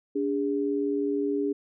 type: tone pair together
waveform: sine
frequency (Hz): 287.8 / 407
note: D4 / G#4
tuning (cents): -35 / -35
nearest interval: tritone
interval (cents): 600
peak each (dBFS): -27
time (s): 0.15-1.53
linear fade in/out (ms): 10
effects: none